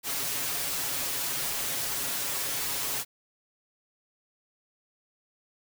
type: noise with comb filter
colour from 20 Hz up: white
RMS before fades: -31 dBFS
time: 0.03-3.05 s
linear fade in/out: 50 ms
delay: 7.2 ms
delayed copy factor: +1
effects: none